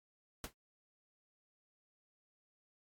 pink noise with exponential decay, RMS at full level -39 dBFS, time 0.44-0.53 s, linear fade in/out 1 ms, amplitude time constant 19 ms, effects AAC 64 kbps

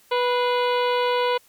harmonic tone with a mistuned harmonic, 491.5 Hz, B4, 8 cents flat, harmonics 1 / 2 / 3 / 4 / 5 / 6 / 7 / 8 / 9, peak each -21 / -23 / -32 / -34 / -35 / -33 / -36 / -38 / -41 dBFS, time 0.11-1.38 s, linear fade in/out 10 ms, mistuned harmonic 4, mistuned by +88 cents, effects white hiss -56 dBFS RMS until 1.48 s + MP3 96 kbps

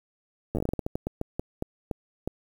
slowing click train, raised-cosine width 2 ms, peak -15 dBFS, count 18, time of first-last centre 0.55-2.276 s, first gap 9 ms, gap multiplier 1.26, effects 8-bit

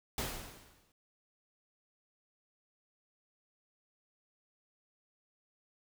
pink noise with exponential decay, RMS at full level -34 dBFS, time 0.18-0.92 s, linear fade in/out 2 ms, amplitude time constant 160 ms, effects none

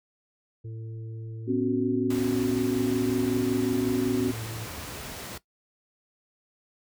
harmonic tone, 112.1 Hz, A2, 33 cents sharp, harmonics 1 / 3 / 4, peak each -35 / -48 / -49 dBFS, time 0.64-4.65 s, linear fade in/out 10 ms
sine chord, B suspended second, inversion none, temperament equal with one note detuned, 251.8 / 277.2 / 370 Hz, B3 / C#4 / F#4, +34 / 0 / 0 cents, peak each -27 dBFS, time 1.47-4.32 s, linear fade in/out 20 ms
pink noise, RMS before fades -38 dBFS, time 2.1-5.38 s, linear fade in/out 5 ms
effects noise-tail reverb RT60 0.1 s tail -17 dB re dry + high-pass 60 Hz 12 dB/octave

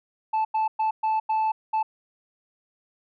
sine tone bursts at uneven times, 875 Hz, A5, 10 cents flat, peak -18 dBFS, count 6, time 0.33-0.45 / 0.54-0.68 / 0.79-0.91 / 1.03-1.2 / 1.29-1.52 / 1.73-1.83 s, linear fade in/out 10 ms, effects tanh soft clip ceiling -20 dBFS

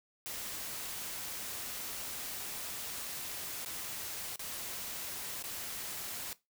white noise with dropouts, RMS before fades -41 dBFS, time 0.26-6.33 s, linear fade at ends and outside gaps 0 ms, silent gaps 3.648-3.66 / 4.359-4.394 / 5.425-5.439 s, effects noise-tail reverb RT60 0.2 s tail -18 dB re dry

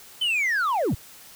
sine linear sweep, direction down, 3100 to 61.1 Hz, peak -18 dBFS, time 0.21-0.95 s, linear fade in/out 10 ms, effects tanh soft clip ceiling -20 dBFS + white hiss -47 dBFS RMS until 1.35 s

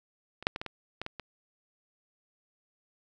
clicks, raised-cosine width 0.3 ms, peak -27 / -7 / -19 / -20 / -21 / -19 / -20 / -23 dBFS, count 8, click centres 0.426 / 0.469 / 0.561 / 0.615 / 0.663 / 1.016 / 1.064 / 1.197 s, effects none

